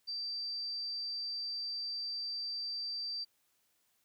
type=tone; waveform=sine; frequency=4675 Hz; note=D8; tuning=9 cents flat; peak=-36 dBFS; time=0.07-3.25 s; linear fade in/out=20 ms; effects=white hiss -75 dBFS RMS until 4.04 s

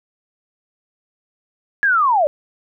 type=linear sweep; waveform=sine; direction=down; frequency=1700 to 554.4 Hz; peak=-12 dBFS; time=1.83-2.27 s; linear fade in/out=0 ms; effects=none

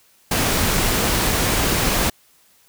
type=noise; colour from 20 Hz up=pink; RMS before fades=-19 dBFS; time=0.31-2.1 s; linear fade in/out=5 ms; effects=white hiss -56 dBFS RMS until 2.68 s

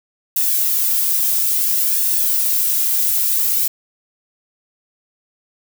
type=noise with flanger; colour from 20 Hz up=violet; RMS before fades=-17 dBFS; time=0.36-3.68 s; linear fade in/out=5 ms; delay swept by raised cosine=1.1 to 2.5 ms; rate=0.58 Hz; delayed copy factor=+0.5; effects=none

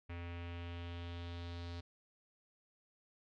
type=tone with low-pass filter sweep; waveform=square; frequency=86.1 Hz; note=F2; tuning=24 cents flat; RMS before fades=-45 dBFS; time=0.09-1.81 s; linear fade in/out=10 ms; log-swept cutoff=2400 to 4300 Hz; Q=2.9; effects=none

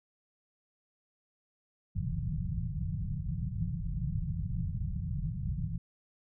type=low-pass noise; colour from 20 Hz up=white; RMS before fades=-34 dBFS; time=1.95-5.78 s; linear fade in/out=5 ms; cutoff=180 Hz; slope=96 dB/octave; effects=none

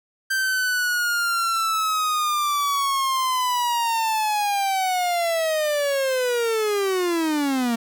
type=linear sweep; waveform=45% pulse; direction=down; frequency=1568 to 227.3 Hz; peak=-20 dBFS; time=0.3-7.76 s; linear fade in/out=10 ms; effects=none

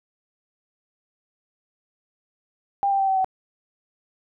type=tone with pitch steps; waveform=sine; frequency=797 / 786.9 / 777 / 767.2 / 757.5 Hz; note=G5 / G5 / G5 / G5 / F#5; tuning=+28 / +6 / -16 / -37 / +40 cents; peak=-18 dBFS; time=2.83-3.245 s; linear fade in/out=0 ms; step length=83 ms; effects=none

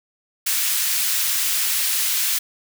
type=high-pass noise; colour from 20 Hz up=white; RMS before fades=-21 dBFS; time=0.46-2.39 s; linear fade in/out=10 ms; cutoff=1800 Hz; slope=12 dB/octave; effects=none

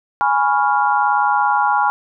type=chord; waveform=sine; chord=C# dominant seventh; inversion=second; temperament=equal; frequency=830.6 / 987.8 / 1108.7 / 1396.9 Hz; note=G#5 / B5 / C#6 / E#6; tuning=0 / 0 / 0 / 0 cents; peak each=-16 / -19 / -22 / -20 dBFS; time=0.21-1.9 s; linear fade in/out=0 ms; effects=none

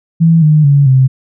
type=tone with pitch steps; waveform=sine; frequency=164.7 / 152.79 / 141.73 / 131.48 Hz; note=E3 / D#3 / C#3 / C3; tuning=-1 / -31 / +39 / +9 cents; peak=-4 dBFS; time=0.2-1.08 s; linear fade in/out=20 ms; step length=220 ms; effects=none

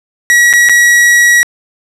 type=tone with dropouts; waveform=45% pulse; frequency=1919 Hz; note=A#6; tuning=50 cents sharp; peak=-4 dBFS; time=0.3-1.43 s; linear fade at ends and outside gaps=0 ms; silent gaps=0.529-0.536 / 0.688-0.695 s; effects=low-pass 11000 Hz 12 dB/octave

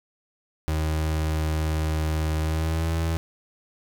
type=tone with pitch glide; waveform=35% pulse; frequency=78.2 to 81.76 Hz; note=D#2 to E2; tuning=+9 to -14 cents; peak=-21 dBFS; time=0.68-3.17 s; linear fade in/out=0 ms; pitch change=+77 cents; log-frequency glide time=2.4-2.92 s; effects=none

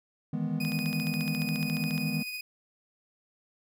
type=chord; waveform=triangle; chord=E major seventh; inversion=third; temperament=equal; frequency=155.56 / 164.81 / 207.7 / 246.9 Hz; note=D#3 / E3 / G#3 / B3; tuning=0 / 0 / 0 / 0 cents; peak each=-32 dBFS; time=0.33-2.23 s; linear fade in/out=5 ms
type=tone with tremolo; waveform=30% pulse; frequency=2489 Hz; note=D#7; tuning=in tune; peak=-31 dBFS; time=0.6-2.41 s; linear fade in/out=5 ms; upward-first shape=sine; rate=15 Hz; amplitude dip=35%
type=click train; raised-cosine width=0.2 ms; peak=-22 dBFS; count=20; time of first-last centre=0.65-1.979 s; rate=14.3 Hz
effects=none

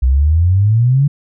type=exponential sweep; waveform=sine; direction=up; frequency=61.4 to 146.5 Hz; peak=-8 dBFS; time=0.02-1.08 s; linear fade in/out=10 ms; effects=none

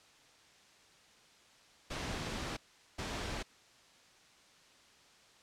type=noise bursts at uneven times; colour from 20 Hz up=pink; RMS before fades=-39 dBFS; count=2; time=1.9-2.57 / 2.98-3.43 s; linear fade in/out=10 ms; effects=white hiss -62 dBFS RMS until 5.42 s + low-pass 6000 Hz 12 dB/octave

